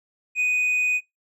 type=tone with tanh clipping; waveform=sine; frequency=2489 Hz; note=D#7; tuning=in tune; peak=-20 dBFS; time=0.35-1.01 s; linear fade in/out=50 ms; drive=3 dB; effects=noise-tail reverb RT60 0.2 s tail -25 dB re dry